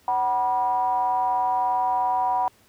triangle ring-modulated tone, 111.5 Hz, A2, 23 cents sharp, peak -15 dBFS, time 0.08-2.48 s, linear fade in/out 0 ms, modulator 861 Hz, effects pink hiss -58 dBFS RMS until 2.68 s + high-pass 60 Hz 12 dB/octave

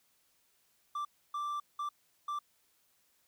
triangle tone bursts at uneven times, 1174.7 Hz, D6, in tune, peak -32 dBFS, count 4, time 0.95-1.05 / 1.34-1.6 / 1.79-1.89 / 2.28-2.39 s, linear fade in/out 5 ms, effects white hiss -72 dBFS RMS until 3.27 s

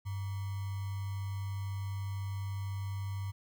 sine tone with sample-and-hold, 98 Hz, G2, in tune, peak -34 dBFS, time 0.05-3.32 s, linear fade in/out 20 ms, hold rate 1050 Hz, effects none

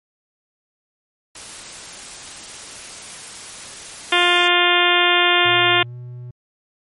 white noise, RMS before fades -35 dBFS, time 1.35-4.48 s, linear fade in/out 5 ms
harmonic tone, 352.4 Hz, F4, 16 cents sharp, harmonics 1 / 2 / 3 / 4 / 5 / 6 / 7 / 8 / 9 / 10, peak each -22 / -22 / -22 / -22 / -22 / -22 / -22 / -22 / -22 / -22 dBFS, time 4.12-5.83 s, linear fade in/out 5 ms
triangle tone with pitch glide, 116.54 to 122.9 Hz, A#2 to B2, 0 to -8 cents, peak -29 dBFS, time 5.45-6.31 s, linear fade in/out 5 ms, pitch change +92 cents, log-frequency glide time 5.75-5.95 s
effects MP3 48 kbps

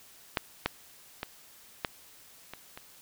clicks, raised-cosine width 0.3 ms, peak -10 / -10 / -17 / -12 / -24 / -26 dBFS, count 6, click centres 0.372 / 0.66 / 1.231 / 1.848 / 2.536 / 2.775 s, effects white hiss -55 dBFS RMS until 3.01 s

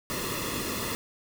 pink noise with comb filter, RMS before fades -32 dBFS, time 0.1-0.95 s, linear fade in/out 0 ms, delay 1.3 ms, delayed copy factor -0.75, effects none

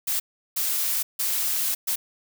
blue noise bursts at uneven times, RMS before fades -25 dBFS, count 4, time 0.07-0.2 / 0.56-1.03 / 1.19-1.75 / 1.87-1.96 s, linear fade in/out 10 ms, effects none

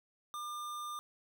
square tone, 1200 Hz, D6, 37 cents sharp, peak -40 dBFS, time 0.34-0.99 s, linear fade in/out 0 ms, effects none

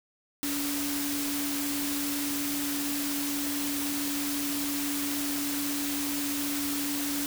sine tone in noise, 286 Hz, D4, 46 cents flat, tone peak -31 dBFS, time 0.43-7.26 s, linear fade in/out 0 ms, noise white, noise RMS -33 dBFS, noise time 0.43-7.26 s, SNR -1 dB, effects none

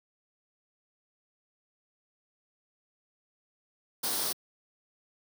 white noise with comb filter, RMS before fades -31 dBFS, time 4.03-4.33 s, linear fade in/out 10 ms, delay 0.21 ms, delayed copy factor +0.55, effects high-pass 200 Hz 12 dB/octave

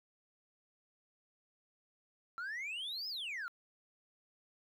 sine exponential two-way sweep, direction up then down, 1342 to 5240 to 1342 Hz, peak -36 dBFS, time 2.38-3.48 s, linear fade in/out 0 ms, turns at 3.08 s, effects tanh soft clip ceiling -38 dBFS + 12-bit

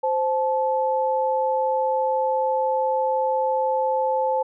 sine tone pair together, 522.1 / 868 Hz, C5 / A5, -4 / -24 cents, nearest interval major sixth, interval 880 cents, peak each -22 dBFS, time 0.03-4.43 s, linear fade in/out 10 ms, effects none

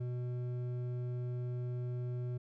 sine tone with hard clipping, 123.47 Hz, B2, in tune, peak -37 dBFS, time 0-2.38 s, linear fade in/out 10 ms, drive 8 dB, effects none

